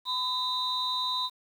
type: tone cluster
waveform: sine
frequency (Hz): 1011 / 3700 / 3960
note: B5 / A#7 / B7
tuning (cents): +40 / -14 / +4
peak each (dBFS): -31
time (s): 0.05-1.3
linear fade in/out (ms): 50
effects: tanh soft clip ceiling -19 dBFS + 9-bit